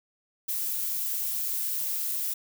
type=noise; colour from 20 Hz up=violet; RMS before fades=-30 dBFS; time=0.48-2.34 s; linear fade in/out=10 ms; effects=none